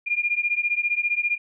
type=beating tone pair; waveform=sine; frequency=2407 / 2422 Hz; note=D7 / D#7; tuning=+42 / -47 cents; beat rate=15 Hz; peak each=-24 dBFS; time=0.06-1.38 s; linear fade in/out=20 ms; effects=none